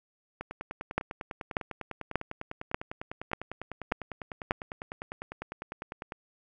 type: two click trains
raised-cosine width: 0.5 ms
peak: -22 / -11 dBFS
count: 58 / 7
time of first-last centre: 0.41-6.121 / 0.98-4.509 s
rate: 9.98 / 1.7 Hz
effects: none